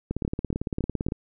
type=two click trains; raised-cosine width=3 ms; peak=-14 / -14 dBFS; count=19 / 4; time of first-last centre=0.11-1.121 / 0.25-1.086 s; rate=17.8 / 3.59 Hz; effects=none